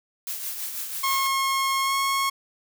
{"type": "noise with tremolo", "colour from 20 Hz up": "blue", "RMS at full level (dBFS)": -30, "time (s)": [0.27, 1.27], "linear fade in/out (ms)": 0, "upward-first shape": "triangle", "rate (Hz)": 6.1, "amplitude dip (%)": 50}
{"type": "tone with pitch glide", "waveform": "sawtooth", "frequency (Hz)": [1081, 1092.9], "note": ["C#6", "C#6"], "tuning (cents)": [-44, -25], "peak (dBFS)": -18, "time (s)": [1.03, 2.3], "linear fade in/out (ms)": 10, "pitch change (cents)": 19, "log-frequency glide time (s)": [1.83, 1.94]}
{"effects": []}